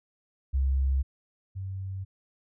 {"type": "tone pair in turn", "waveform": "sine", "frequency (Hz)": [67, 95.71], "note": ["C2", "G2"], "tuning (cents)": [42, -41], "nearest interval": "tritone", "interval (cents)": 617, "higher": "second", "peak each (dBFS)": [-22, -32], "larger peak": "first", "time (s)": [[0.53, 1.03], [1.55, 2.05]], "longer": "neither", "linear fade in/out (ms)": 20, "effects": []}